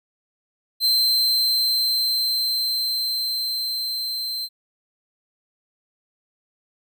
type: tone with level ramp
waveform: 45% pulse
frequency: 4110 Hz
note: C8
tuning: 32 cents flat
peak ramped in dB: -15 to -25 dBFS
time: 0.8-4.49 s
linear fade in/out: 50 ms
effects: none